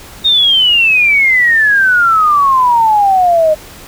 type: exponential sweep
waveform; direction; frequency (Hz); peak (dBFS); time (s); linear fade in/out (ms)
sine; down; 3729 to 609; -6; 0.24-3.55; 20
effects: pink hiss -34 dBFS RMS until 3.87 s